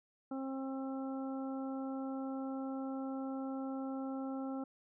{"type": "harmonic tone", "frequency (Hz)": 267.1, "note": "C4", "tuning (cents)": 36, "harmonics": [1, 2, 3, 4, 5], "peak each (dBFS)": [-38, -46, -48, -58, -52], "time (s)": [0.31, 4.64], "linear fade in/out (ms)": 5, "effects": []}